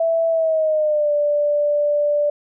sine tone with pitch glide, 659.3 to 587.4 Hz, E5 to D5, 0 to 0 cents, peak -15 dBFS, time 0-2.3 s, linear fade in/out 5 ms, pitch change -200 cents, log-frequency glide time 0.29-1.12 s, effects none

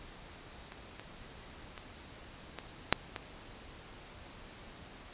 clicks, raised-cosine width 0.3 ms, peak -29 / -27 / -28 / -24 / -6 / -21 dBFS, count 6, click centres 0.721 / 0.996 / 1.778 / 2.587 / 2.926 / 3.162 s, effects pink hiss -51 dBFS RMS until 5.13 s + resampled to 8000 Hz

